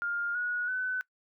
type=tone with pitch steps; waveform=sine; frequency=1408 / 1456.8 / 1507.3 Hz; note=F6 / F#6 / F#6; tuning=+14 / -27 / +32 cents; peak=-29 dBFS; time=0.02-1.01 s; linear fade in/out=0 ms; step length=330 ms; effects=noise-tail reverb RT60 0.1 s tail -22 dB re dry

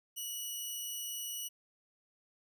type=tone; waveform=10% pulse; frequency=2933 Hz; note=F#7; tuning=16 cents flat; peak=-30 dBFS; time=0.16-1.49 s; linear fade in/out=20 ms; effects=none

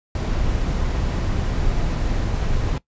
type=noise; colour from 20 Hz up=brown; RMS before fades=-21 dBFS; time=0.15-2.78 s; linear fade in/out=2 ms; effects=noise-tail reverb RT60 0.1 s tail -18 dB re dry + resampled to 16000 Hz

